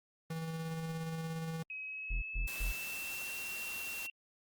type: tone with tremolo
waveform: square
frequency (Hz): 162.5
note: E3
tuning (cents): -24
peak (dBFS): -37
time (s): 0.3-1.63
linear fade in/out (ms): 5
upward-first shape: square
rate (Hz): 17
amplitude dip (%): 25
type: tone with pitch glide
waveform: sine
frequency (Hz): 2545 to 2728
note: D#7 to F7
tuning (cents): +39 to -41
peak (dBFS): -40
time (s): 1.7-4.1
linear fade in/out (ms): 2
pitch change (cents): +120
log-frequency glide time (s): 1.82-3.38
type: tone bursts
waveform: triangle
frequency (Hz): 41.56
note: E1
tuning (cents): +15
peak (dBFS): -30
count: 3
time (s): 2.1-2.72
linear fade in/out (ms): 10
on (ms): 120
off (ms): 130
type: noise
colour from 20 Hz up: white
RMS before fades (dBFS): -45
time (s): 2.47-4.07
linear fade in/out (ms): 10
effects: Opus 32 kbps